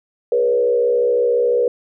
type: tone with frequency modulation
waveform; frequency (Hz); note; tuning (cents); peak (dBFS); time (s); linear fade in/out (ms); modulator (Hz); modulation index
sine; 482; B4; -42; -13; 0.32-1.68; 2; 65.9; 0.76
effects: none